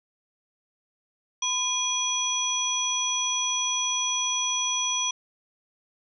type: tone cluster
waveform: sine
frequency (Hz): 1012 / 2452 / 3317 / 5900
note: B5 / D#7 / G#7 / F#8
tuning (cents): +42 / -26 / -3 / -6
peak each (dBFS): -32 / -35 / -28 / -27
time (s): 1.42-5.11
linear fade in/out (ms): 5
effects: none